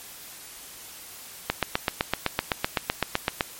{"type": "click train", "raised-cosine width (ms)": 0.3, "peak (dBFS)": -5, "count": 16, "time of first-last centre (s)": [1.5, 3.408], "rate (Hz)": 7.86, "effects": ["white hiss -43 dBFS RMS until 3.59 s", "MP3 64 kbps"]}